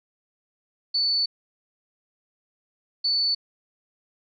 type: tone bursts at uneven times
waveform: sine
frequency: 4481 Hz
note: C#8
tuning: 18 cents sharp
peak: -20 dBFS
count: 2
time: 0.94-1.26 / 3.04-3.35 s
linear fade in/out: 10 ms
effects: none